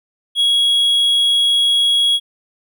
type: tone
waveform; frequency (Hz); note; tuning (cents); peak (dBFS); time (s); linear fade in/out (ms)
triangle; 3322; G#7; 0; -10; 0.35-2.2; 50
effects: none